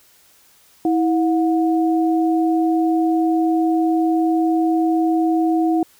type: tone pair together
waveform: sine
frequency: 324.7 / 724 Hz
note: E4 / F#5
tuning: -26 / -38 cents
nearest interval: octave + major second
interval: 1388 cents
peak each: -15 / -22 dBFS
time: 0.85-5.83 s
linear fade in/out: 2 ms
effects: white hiss -53 dBFS RMS until 5.99 s